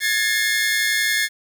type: tone cluster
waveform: sawtooth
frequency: 1681 / 1792 / 2143 Hz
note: G#6 / A6 / C7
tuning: +20 / +31 / +41 cents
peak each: -19 dBFS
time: 0-1.29 s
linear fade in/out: 50 ms
effects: 8-bit